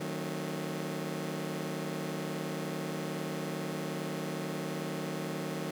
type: chord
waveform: 20% pulse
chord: D# diminished seventh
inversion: none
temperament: just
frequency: 155.56 / 186.68 / 224 / 268.8 Hz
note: D#3 / F#3 / A3 / C4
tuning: 0 / +16 / +31 / +47 cents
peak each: -33 / -34 / -38 / -38 dBFS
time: 0-5.71 s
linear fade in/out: 5 ms
effects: none